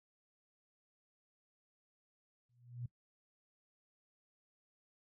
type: tone with exponential growth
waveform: sine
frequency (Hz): 121.5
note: B2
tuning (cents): -28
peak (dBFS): -37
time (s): 2.49-2.86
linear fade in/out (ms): 5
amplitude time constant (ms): 80
effects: noise-tail reverb RT60 0.1 s tail -21 dB re dry